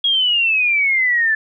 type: exponential sweep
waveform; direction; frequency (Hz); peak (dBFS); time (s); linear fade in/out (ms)
sine; down; 3316 to 1737; -13; 0.04-1.35; 5
effects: none